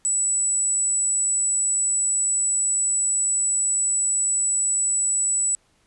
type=tone; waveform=sine; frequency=7902 Hz; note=B8; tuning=in tune; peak=-19 dBFS; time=0.05-5.55 s; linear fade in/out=0 ms; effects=pink hiss -63 dBFS RMS until 5.86 s + resampled to 24000 Hz